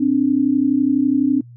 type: tone pair together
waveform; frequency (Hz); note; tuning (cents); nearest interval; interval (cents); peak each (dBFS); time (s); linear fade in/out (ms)
sine; 261.1 / 293.1; C4 / D4; -3 / -3; major second; 200; -16; 0-1.41; 10
effects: noise-tail reverb RT60 0.1 s tail -26 dB re dry + added 120 Hz sine -38 dBFS peak until 1.56 s